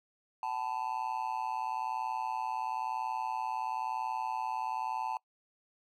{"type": "tone with amplitude modulation", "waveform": "triangle", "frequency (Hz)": 880, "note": "A5", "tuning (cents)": 0, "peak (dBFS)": -26, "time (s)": [0.43, 5.17], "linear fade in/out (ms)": 2, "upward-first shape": "sine", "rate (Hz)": 121, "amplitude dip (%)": 100, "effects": ["noise-tail reverb RT60 0.1 s tail -23 dB re dry", "MP3 96 kbps"]}